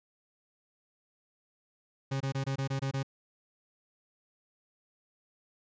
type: tone bursts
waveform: 40% pulse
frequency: 135.7 Hz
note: C#3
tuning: 36 cents flat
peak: -29 dBFS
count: 8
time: 2.11-3.031 s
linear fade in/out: 10 ms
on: 95 ms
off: 23 ms
effects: resampled to 16000 Hz